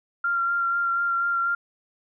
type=tone with vibrato; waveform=sine; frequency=1383 Hz; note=F6; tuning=17 cents flat; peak=-21 dBFS; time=0.24-1.55 s; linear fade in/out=5 ms; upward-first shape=sine; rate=4.1 Hz; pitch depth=16 cents each way; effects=none